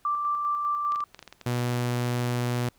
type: tone with tremolo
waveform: sine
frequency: 1174.7 Hz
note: D6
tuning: in tune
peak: -23 dBFS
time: 0.05-1.04 s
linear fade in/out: 2 ms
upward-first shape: square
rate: 5 Hz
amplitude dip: 30%
type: clicks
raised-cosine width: 0.2 ms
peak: -25 dBFS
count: 11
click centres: 0.921 / 0.959 / 1.005 / 1.146 / 1.192 / 1.227 / 1.277 / 1.326 / 1.413 / 1.593 / 1.733 s
type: tone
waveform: sawtooth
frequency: 122 Hz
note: B2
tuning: 21 cents flat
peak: -21 dBFS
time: 1.46-2.69 s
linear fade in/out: 5 ms
effects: pink hiss -63 dBFS RMS until 2.78 s